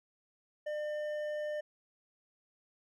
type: tone with hard clipping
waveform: sine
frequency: 601 Hz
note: D5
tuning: 40 cents sharp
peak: -36 dBFS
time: 0.66-1.61 s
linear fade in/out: 10 ms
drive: 7 dB
effects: none